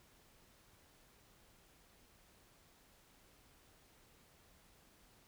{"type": "silence", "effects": ["pink hiss -67 dBFS RMS until 5.27 s"]}